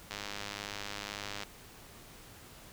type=click train; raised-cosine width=0.2 ms; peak=-21 dBFS; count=136; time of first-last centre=0.11-1.434 s; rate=102 Hz; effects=pink hiss -53 dBFS RMS until 2.72 s